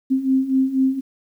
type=beating tone pair; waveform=sine; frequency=261.6 / 265.7 Hz; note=C4 / C4; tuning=0 / +27 cents; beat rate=4.1 Hz; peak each=-21 / -17 dBFS; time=0.1-1.01 s; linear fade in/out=20 ms; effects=9-bit